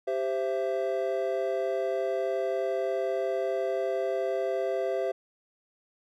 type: chord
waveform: triangle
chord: C major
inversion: second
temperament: equal with one note detuned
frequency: 392 / 523.3 / 666.5 Hz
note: G4 / C5 / E5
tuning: 0 / 0 / +19 cents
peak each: -29 dBFS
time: 0.07-5.12 s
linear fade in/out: 10 ms
effects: none